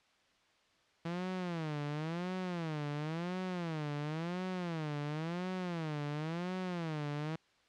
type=tone with vibrato; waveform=sawtooth; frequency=164.6 Hz; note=E3; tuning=2 cents flat; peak=-32 dBFS; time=1.05-7.36 s; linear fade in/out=5 ms; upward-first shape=sine; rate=0.95 Hz; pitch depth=210 cents each way; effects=white hiss -69 dBFS RMS until 7.68 s + low-pass 4000 Hz 12 dB/octave